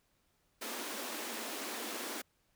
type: high-pass noise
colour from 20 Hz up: pink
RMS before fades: -41 dBFS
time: 0.61-2.22 s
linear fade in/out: 10 ms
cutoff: 220 Hz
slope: 96 dB/octave
effects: pink hiss -75 dBFS RMS until 2.55 s